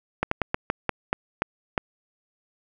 slowing click train, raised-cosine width 0.5 ms, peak -7 dBFS, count 9, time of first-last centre 0.23-1.778 s, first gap 84 ms, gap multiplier 1.23, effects none

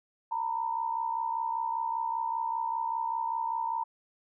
sine tone pair together, 911 / 976.1 Hz, A#5 / B5, -40 / -21 cents, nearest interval minor second, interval 119 cents, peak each -30 / -34 dBFS, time 0.31-3.84 s, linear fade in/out 10 ms, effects none

